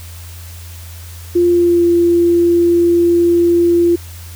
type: tone with pitch glide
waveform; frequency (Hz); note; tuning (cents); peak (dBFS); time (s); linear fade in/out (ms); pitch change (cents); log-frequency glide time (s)
sine; 349.2 to 344; F4 to F4; 0 to -26; -8; 1.35-3.96; 10; -26; 1.49-1.86
effects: added 85 Hz sine -30 dBFS peak until 4.35 s + white hiss -38 dBFS RMS until 4.35 s